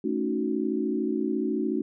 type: chord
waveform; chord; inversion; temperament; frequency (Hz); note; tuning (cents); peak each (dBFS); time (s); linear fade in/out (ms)
sine; D# half-diminished seventh; second; equal; 220 / 277.2 / 311.1 / 370; A3 / C#4 / D#4 / F#4; 0 / 0 / 0 / 0; -30; 0.04-1.82; 5
effects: none